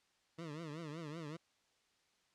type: tone with vibrato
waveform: 20% pulse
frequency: 157.3 Hz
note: D#3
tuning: 19 cents sharp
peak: -39 dBFS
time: 0.38-1.37 s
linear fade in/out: 10 ms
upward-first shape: triangle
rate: 5.3 Hz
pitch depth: 170 cents each way
effects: white hiss -75 dBFS RMS until 2.34 s + low-pass 6000 Hz 12 dB/octave